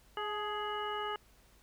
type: harmonic tone with a mistuned harmonic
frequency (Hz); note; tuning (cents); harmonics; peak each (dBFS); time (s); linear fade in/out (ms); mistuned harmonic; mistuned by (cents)
417.1; G#4; +7; 1 / 2 / 3 / 4 / 5 / 7; -40 / -40 / -39 / -45 / -50 / -44; 0.17-1.16; 2; 2; +33
effects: added 50 Hz sine -65 dBFS peak until 1.62 s + pink hiss -65 dBFS RMS until 1.62 s